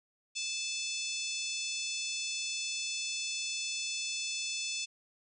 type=harmonic tone; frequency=873 Hz; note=A5; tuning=14 cents flat; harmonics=3 / 4 / 5 / 6 / 7 / 8 / 9 / 10; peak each=-39 / -41 / -44 / -41 / -42 / -43 / -47 / -51 dBFS; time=0.35-4.86 s; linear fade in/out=20 ms; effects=none